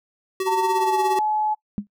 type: tone with tremolo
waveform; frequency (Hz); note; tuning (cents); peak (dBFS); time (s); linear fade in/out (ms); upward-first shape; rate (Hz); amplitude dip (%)
square; 379.1; F#4; +42; -21; 0.4-1.19; 2; sine; 17; 60
type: tone with pitch glide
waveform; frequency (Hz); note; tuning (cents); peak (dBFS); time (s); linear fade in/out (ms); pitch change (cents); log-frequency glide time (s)
sine; 903 to 854.3; A5 to G#5; +45 to +49; -19; 0.46-1.55; 20; -96; 0.72-1.01
type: tone with exponential decay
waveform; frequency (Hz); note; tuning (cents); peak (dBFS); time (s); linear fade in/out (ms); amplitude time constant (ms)
sine; 204.9; G#3; -23; -18; 1.78-1.87; 0; 18
effects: noise-tail reverb RT60 0.1 s tail -24 dB re dry